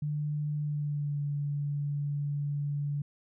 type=tone with pitch glide; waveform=sine; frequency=148.8 to 144.4 Hz; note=D3 to D3; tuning=+23 to -29 cents; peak=-29 dBFS; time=0.02-3.02 s; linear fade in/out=5 ms; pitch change=-52 cents; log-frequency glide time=0.59-1.21 s; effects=none